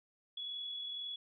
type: tone with amplitude modulation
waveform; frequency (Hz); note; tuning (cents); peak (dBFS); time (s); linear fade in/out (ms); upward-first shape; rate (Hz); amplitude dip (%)
sine; 3383; G#7; +31; -38; 0.37-1.16; 5; sine; 42; 30
effects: none